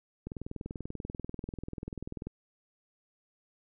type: click train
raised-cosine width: 3 ms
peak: -25 dBFS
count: 42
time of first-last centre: 0.27-2.27 s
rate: 20.5 Hz
effects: none